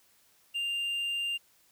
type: tone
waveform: triangle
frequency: 2794 Hz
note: F7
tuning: in tune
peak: -28 dBFS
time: 0.54-1.38 s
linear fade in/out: 20 ms
effects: white hiss -65 dBFS RMS until 1.71 s